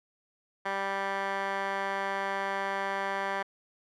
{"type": "tone with band-pass filter", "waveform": "15% pulse", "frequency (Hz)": 196, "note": "G3", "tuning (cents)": 0, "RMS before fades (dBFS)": -32, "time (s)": [0.65, 3.43], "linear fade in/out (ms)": 10, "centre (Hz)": 1300, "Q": 3.2, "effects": []}